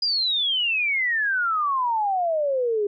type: exponential sweep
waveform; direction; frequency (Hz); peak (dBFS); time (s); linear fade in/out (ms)
sine; down; 4934 to 399.8; -20; 0.02-2.87; 5
effects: none

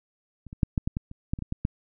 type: clicks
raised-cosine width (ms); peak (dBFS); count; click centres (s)
5; -30 / -26 / -8 / -11 / -14 / -16 / -28 / -13 / -24 / -19 / -16 / -12; 12; 0.467 / 0.529 / 0.632 / 0.778 / 0.875 / 0.969 / 1.114 / 1.335 / 1.389 / 1.423 / 1.524 / 1.651
effects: none

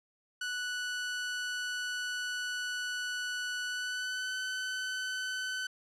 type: tone with pitch glide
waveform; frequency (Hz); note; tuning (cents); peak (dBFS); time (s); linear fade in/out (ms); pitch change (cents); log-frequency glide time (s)
sawtooth; 1480 to 1512.8; F#6 to F#6; 0 to +38; -30; 0.41-5.67; 5; +38; 3.65-4.36
effects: low-pass 8000 Hz 12 dB/octave

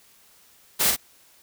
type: noise with echo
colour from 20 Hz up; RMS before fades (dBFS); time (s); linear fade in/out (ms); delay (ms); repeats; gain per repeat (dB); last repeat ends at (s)
white; -21; 0.79-0.92; 20; 46; 1; -4; 0.966
effects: white hiss -56 dBFS RMS until 1.42 s

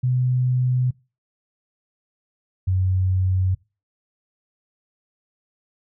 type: tone pair in turn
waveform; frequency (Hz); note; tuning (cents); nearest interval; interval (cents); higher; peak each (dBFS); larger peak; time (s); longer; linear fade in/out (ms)
sine; 126.4 / 93.2; B2 / F#2; +41 / +13; perfect fourth; 528; first; -17; neither; 0.03-0.91 / 2.67-3.55; neither; 10
effects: noise-tail reverb RT60 0.3 s tail -23 dB re dry

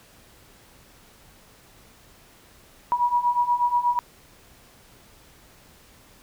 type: beating tone pair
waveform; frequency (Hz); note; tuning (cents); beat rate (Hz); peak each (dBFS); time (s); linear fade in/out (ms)
sine; 962 / 970.3; B5 / B5; -46 / -31; 8.3; -24 / -21; 2.92-3.99; 0
effects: pink hiss -53 dBFS RMS until 6.22 s

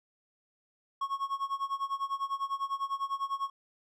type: tone with tremolo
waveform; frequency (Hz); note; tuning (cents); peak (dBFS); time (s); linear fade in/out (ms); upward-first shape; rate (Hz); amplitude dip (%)
triangle; 1098; C#6; -17; -26; 1.01-3.5; 5; sine; 10; 90
effects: none

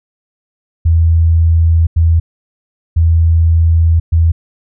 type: tone bursts at uneven times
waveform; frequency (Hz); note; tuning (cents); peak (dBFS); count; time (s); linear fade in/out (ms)
sine; 82.41; E2; 0; -6; 4; 0.85-1.87 / 1.96-2.2 / 2.96-4 / 4.12-4.32; 10
effects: none

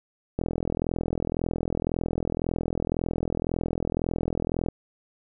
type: click train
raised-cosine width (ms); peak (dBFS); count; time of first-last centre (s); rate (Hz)
2; -13; 181; 0.39-4.686; 41.9
effects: none

